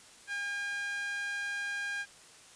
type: tone with high-pass filter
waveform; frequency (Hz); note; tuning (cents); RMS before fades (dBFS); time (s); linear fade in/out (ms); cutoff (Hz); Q
sawtooth; 808; G#5; -48; -36; 0.27-2.06; 50; 1700; 4.9
effects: white hiss -55 dBFS RMS until 2.55 s + resampled to 22050 Hz